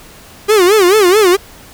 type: tone with vibrato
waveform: 45% pulse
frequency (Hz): 392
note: G4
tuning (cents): 0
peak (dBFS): -6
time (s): 0.48-1.37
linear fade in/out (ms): 20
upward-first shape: sine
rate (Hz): 4.6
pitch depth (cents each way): 200
effects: pink hiss -38 dBFS RMS until 1.73 s